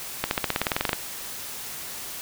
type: accelerating click train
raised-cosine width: 0.3 ms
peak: -6 dBFS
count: 14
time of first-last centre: 0.24-0.931 s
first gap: 71 ms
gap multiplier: 0.95
effects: white hiss -36 dBFS RMS until 2.21 s